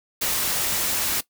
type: noise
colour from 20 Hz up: white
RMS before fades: -24 dBFS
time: 0.21-1.21 s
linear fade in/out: 10 ms
effects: noise-tail reverb RT60 0.1 s tail -18 dB re dry